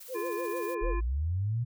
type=noise with tremolo; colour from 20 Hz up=blue; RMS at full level=-46 dBFS; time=0-0.75 s; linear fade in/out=10 ms; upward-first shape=sine; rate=16 Hz; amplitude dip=30%
type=tone with vibrato; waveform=sine; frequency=460.6 Hz; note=A#4; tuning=21 cents flat; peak=-33 dBFS; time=0.08-0.96 s; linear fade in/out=50 ms; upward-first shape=sine; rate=6.6 Hz; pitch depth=220 cents each way
type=harmonic tone; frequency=345.5 Hz; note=F4; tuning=19 cents flat; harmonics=1 / 3 / 5 / 7; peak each=-35 / -38 / -46 / -46 dBFS; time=0.14-1.01 s; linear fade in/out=20 ms
type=linear sweep; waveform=sine; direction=up; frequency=32.84 to 123.4 Hz; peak=-27 dBFS; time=0.81-1.65 s; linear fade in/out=20 ms
effects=none